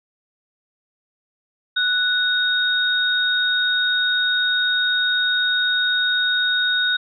sine tone pair together, 1480 / 3732 Hz, F#6 / A#7, 0 / +1 cents, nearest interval octave + major third, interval 1601 cents, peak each -19 / -20 dBFS, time 1.76-6.97 s, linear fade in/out 10 ms, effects none

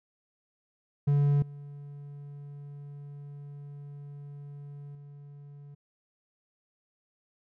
triangle tone with level steps, 143.4 Hz, D3, 41 cents flat, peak -19 / -39 / -43 dBFS, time 1.07-5.75 s, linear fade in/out 10 ms, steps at 1.42 / 4.95 s, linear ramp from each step 2 ms, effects none

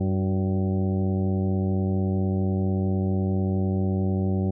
harmonic tone with a mistuned harmonic, 95.7 Hz, G2, 41 cents flat, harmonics 1 / 2 / 3 / 4 / 5 / 6 / 7 / 8, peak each -24 / -25 / -34 / -32 / -41 / -39 / -47 / -41 dBFS, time 0-4.51 s, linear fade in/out 10 ms, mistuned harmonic 4, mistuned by -52 cents, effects none

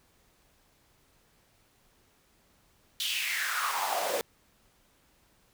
pink noise with high-pass filter sweep, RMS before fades -31 dBFS, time 3-4.21 s, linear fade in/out 0 ms, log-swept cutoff 3500 to 470 Hz, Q 4.9, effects pink hiss -66 dBFS RMS until 5.53 s

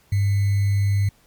sine tone with sample-and-hold, 100 Hz, G2, 35 cents sharp, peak -16 dBFS, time 0.12-1.09 s, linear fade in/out 5 ms, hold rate 2100 Hz, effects pink hiss -58 dBFS RMS until 1.26 s + MP3 96 kbps

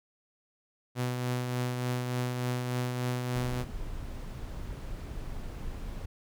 sawtooth tone with tremolo, 124.4 Hz, B2, 13 cents sharp, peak -24 dBFS, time 0.95-3.65 s, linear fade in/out 50 ms, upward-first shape triangle, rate 3.4 Hz, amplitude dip 40%
brown noise, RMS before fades -38 dBFS, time 3.35-6.06 s, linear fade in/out 10 ms
effects none

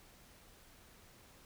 silence, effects pink hiss -61 dBFS RMS until 1.45 s

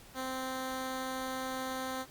10% pulse tone, 260.5 Hz, C4, 7 cents flat, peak -27 dBFS, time 0.14-2.06 s, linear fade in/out 50 ms, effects pink hiss -55 dBFS RMS until 2.1 s + Opus 48 kbps

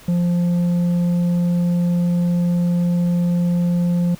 sine tone with tanh clipping, 174.61 Hz, F3, in tune, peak -16 dBFS, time 0.08-4.15 s, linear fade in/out 5 ms, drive 5 dB, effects pink hiss -44 dBFS RMS until 4.19 s

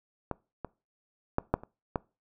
clicks, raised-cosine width 1 ms, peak -17 / -21 / -11 / -9 / -30 / -14 dBFS, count 6, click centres 0.313 / 0.647 / 1.384 / 1.54 / 1.635 / 1.958 s, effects noise-tail reverb RT60 0.3 s tail -23 dB re dry

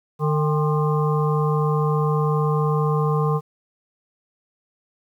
harmonic tone with a mistuned harmonic, 150.8 Hz, D3, 46 cents sharp, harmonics 1 / 3 / 5 / 7 / 8, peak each -19 / -24 / -31 / -27 / -32 dBFS, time 0.19-3.41 s, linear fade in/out 50 ms, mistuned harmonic 5, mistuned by +85 cents, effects 9-bit

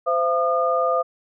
sine tone cluster, 516 / 675 / 1216 Hz, C5 / E5 / D#6, -24 / +41 / -40 cents, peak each -22 dBFS, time 0.06-1.03 s, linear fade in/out 20 ms, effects none

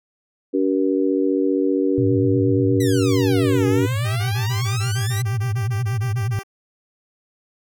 harmonic tone, 95.2 Hz, F#2, 50 cents sharp, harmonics 3 / 4 / 5, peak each -19 / -21 / -23 dBFS, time 0.53-3.87 s, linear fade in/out 20 ms
sine tone with vibrato, 113.3 Hz, A#2, 49 cents flat, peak -19 dBFS, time 1.98-6.39 s, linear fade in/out 0 ms, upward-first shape triangle, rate 8.4 Hz, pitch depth 230 cents each way
10% pulse exponential two-way sweep, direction down then up, 2026 to 407.7 to 2026 Hz, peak -20 dBFS, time 2.8-5.22 s, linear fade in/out 5 ms, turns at 3.67 s
10% pulse tone bursts, 392 Hz, G4, in tune, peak -23 dBFS, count 16, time 4.04-6.435 s, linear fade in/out 20 ms, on 130 ms, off 21 ms
effects none

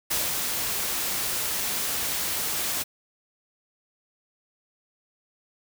white noise with ADSR envelope, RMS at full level -25 dBFS, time 0.1-2.84 s, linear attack 14 ms, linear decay 190 ms, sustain -3 dB, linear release 22 ms, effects none

